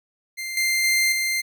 sawtooth tone with level steps, 2093 Hz, C7, in tune, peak -25 / -16 / -14 / -18 dBFS, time 0.37-1.42 s, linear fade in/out 20 ms, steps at 0.57 / 0.84 / 1.12 s, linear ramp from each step 2 ms, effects none

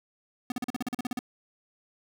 square tone bursts, 247.8 Hz, B3, 6 cents sharp, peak -29 dBFS, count 12, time 0.5-1.191 s, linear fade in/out 2 ms, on 20 ms, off 41 ms, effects none

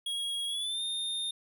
square tone with pitch glide, 3303 to 3644 Hz, G#7 to A#7, -10 to -40 cents, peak -32 dBFS, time 0.06-1.31 s, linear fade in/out 5 ms, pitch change +170 cents, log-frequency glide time 0.47-0.82 s, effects none

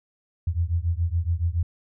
sine beating tone pair, 81.9 / 89 Hz, E2 / F2, -11 / +33 cents, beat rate 7.1 Hz, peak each -24 / -25 dBFS, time 0.47-1.63 s, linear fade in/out 5 ms, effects none

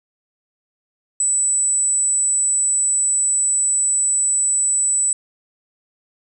sine tone, 7960 Hz, B8, 13 cents sharp, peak -15 dBFS, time 1.2-5.13 s, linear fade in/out 2 ms, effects none

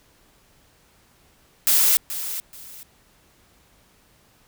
blue noise with echo, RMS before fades -17 dBFS, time 1.67-1.97 s, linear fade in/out 0 ms, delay 430 ms, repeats 2, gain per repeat -12 dB, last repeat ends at 2.83 s, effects pink hiss -58 dBFS RMS until 4.47 s

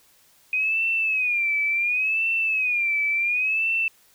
sine tone with vibrato, 2488 Hz, D#7, 1 cent flat, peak -20 dBFS, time 0.53-3.88 s, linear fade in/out 2 ms, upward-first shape sine, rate 0.7 Hz, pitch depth 130 cents each way, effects white hiss -58 dBFS RMS until 4.14 s

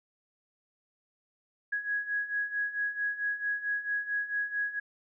sine beating tone pair, 1661.2 / 1665.7 Hz, G#6 / G#6, 0 / +5 cents, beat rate 4.5 Hz, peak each -35 / -31 dBFS, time 1.72-4.8 s, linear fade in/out 10 ms, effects none

